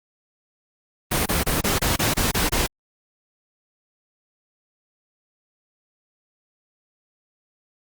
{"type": "noise bursts", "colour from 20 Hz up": "pink", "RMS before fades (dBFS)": -21, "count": 9, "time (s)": [1.11, 2.668], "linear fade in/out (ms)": 10, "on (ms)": 150, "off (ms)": 26, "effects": ["Opus 32 kbps"]}